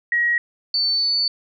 sine tone pair in turn, 1900 / 4501 Hz, A#6 / C#8, +33 / +26 cents, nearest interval octave + minor third, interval 1493 cents, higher second, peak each -16 / -17 dBFS, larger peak first, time 0.12-0.38 / 0.74-1.28 s, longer second, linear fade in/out 2 ms, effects none

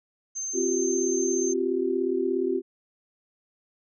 sine tone, 6290 Hz, G8, 5 cents sharp, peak -29 dBFS, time 0.35-1.54 s, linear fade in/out 20 ms
sine chord, C suspended fourth, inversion none, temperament equal with one note detuned, 261.6 / 349.2 / 386.2 Hz, C4 / F4 / G4, 0 / 0 / -26 cents, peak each -30 / -27 / -26 dBFS, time 0.53-2.62 s, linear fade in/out 50 ms
effects none

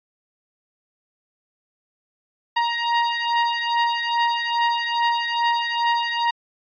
sawtooth beating tone pair, 939 / 941.4 Hz, A#5 / A#5, +12 / +17 cents, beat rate 2.4 Hz, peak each -18 / -19 dBFS, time 2.56-6.31 s, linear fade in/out 10 ms, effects resampled to 11025 Hz

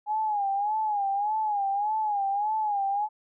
sine tone with vibrato, 828 Hz, G#5, 5 cents flat, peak -24 dBFS, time 0.06-3.09 s, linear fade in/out 50 ms, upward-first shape sine, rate 1.7 Hz, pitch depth 93 cents each way, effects none

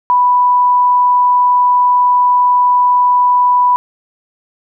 sine tone, 987.8 Hz, B5, in tune, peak -7 dBFS, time 0.1-3.76 s, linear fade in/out 0 ms, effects none

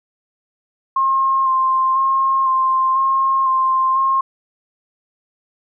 sine tone with vibrato, 1061 Hz, C6, 24 cents sharp, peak -13 dBFS, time 0.96-4.21 s, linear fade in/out 5 ms, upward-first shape square, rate 1 Hz, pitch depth 16 cents each way, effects none

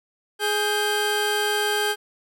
25% pulse tone pair together, 418 / 1581.6 Hz, G#4 / G6, +11 / +15 cents, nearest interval octave + major seventh, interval 2304 cents, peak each -20 dBFS, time 0.39-1.96 s, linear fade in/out 50 ms, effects none

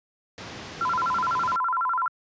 pink low-pass noise, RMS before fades -38 dBFS, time 0.38-1.56 s, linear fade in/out 0 ms, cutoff 6100 Hz, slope 24 dB/octave
sine tone with vibrato, 1174.7 Hz, D6, in tune, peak -22 dBFS, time 0.81-2.08 s, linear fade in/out 2 ms, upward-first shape square, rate 12 Hz, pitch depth 260 cents each way
effects high-pass 100 Hz 12 dB/octave + resampled to 16000 Hz

